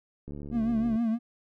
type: click train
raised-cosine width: 3 ms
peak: -28 dBFS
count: 50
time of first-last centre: 0.28-0.958 s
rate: 72.3 Hz
type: tone with vibrato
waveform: triangle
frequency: 227.8 Hz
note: A#3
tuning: 40 cents flat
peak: -22 dBFS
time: 0.51-1.19 s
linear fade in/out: 50 ms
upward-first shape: triangle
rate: 6.4 Hz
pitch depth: 87 cents each way
effects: none

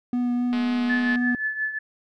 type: tone with vibrato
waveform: triangle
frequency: 244.4 Hz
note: B3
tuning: 18 cents flat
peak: -19 dBFS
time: 0.13-1.35 s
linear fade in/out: 2 ms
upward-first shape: triangle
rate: 3.8 Hz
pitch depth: 13 cents each way
type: click train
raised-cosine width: 0.3 ms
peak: -19 dBFS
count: 134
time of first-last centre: 0.53-1.157 s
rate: 212 Hz
type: tone with tremolo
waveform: sine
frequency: 1734 Hz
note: A6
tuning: 26 cents flat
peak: -21 dBFS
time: 0.89-1.79 s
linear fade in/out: 10 ms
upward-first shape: triangle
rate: 5.7 Hz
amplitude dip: 75%
effects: none

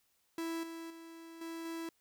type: tone with level steps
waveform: 45% pulse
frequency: 329.8 Hz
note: E4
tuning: 1 cent sharp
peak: -36 / -43 / -49 / -41 / -39 dBFS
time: 0.38-1.89 s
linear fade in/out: 2 ms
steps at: 0.63 / 0.9 / 1.41 / 1.65 s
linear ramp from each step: 5 ms
effects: white hiss -75 dBFS RMS until 2 s

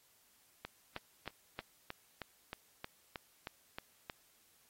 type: click train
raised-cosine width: 0.3 ms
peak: -25 dBFS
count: 12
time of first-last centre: 0.65-4.098 s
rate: 3.19 Hz
effects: white hiss -69 dBFS RMS until 4.69 s + AAC 48 kbps

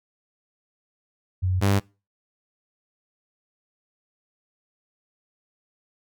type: tone pair in turn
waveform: sine / sawtooth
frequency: 92.2 / 99.53 Hz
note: F#2 / G2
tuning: -6 / +27 cents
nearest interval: minor second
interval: 133 cents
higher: second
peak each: -20 / -14 dBFS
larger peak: second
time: 1.42-1.61 / 1.61-1.8 s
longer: neither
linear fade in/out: 20 ms
effects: noise-tail reverb RT60 0.3 s tail -24 dB re dry

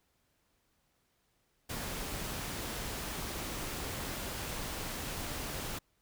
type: noise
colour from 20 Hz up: pink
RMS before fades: -39 dBFS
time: 1.69-5.79 s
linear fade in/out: 10 ms
effects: pink hiss -75 dBFS RMS until 6.01 s

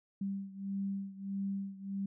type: beating tone pair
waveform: sine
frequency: 196 / 197.6 Hz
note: G3 / G3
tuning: 0 / +14 cents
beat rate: 1.6 Hz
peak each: -37 / -40 dBFS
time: 0.21-2.06 s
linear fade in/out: 5 ms
effects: none

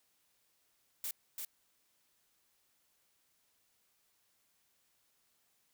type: noise with echo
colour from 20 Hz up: blue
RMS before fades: -39 dBFS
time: 1.04-1.11 s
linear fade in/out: 2 ms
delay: 340 ms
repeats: 1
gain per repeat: -3 dB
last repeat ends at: 1.45 s
effects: white hiss -75 dBFS RMS until 5.73 s

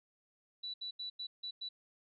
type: tone bursts at uneven times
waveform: sine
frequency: 3951 Hz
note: B7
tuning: in tune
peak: -39 dBFS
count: 6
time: 0.63-0.74 / 0.81-0.91 / 0.99-1.1 / 1.19-1.27 / 1.43-1.51 / 1.61-1.69 s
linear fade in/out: 10 ms
effects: none

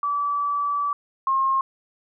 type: tone pair in turn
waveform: sine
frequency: 1153 / 1071.4 Hz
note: D6 / C6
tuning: -32 / +41 cents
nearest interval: minor second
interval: 127 cents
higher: first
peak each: -21 / -18 dBFS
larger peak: second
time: 0.03-0.93 / 1.27-1.61 s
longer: first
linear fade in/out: 2 ms
effects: none

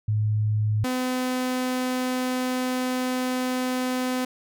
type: tone pair in turn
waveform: sine / sawtooth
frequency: 106.8 / 254 Hz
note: G#2 / B3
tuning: +49 / +49 cents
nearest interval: octave + minor third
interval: 1500 cents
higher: second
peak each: -20 dBFS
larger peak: neither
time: 0.08-0.84 / 0.84-4.25 s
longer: second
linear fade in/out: 5 ms
effects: none

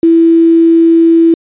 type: tone with quantisation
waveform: sine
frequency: 331 Hz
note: E4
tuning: 7 cents sharp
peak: -3 dBFS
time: 0.03-1.34 s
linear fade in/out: 2 ms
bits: 5
effects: resampled to 8000 Hz

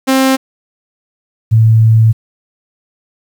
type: tone pair in turn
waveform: sawtooth / sine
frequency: 264.9 / 111.62 Hz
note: C4 / A2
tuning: +22 / +25 cents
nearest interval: octave + minor third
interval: 1497 cents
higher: first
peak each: -4 dBFS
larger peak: neither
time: 0.07-0.37 / 1.51-2.13 s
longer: second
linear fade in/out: 20 ms
effects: 7-bit

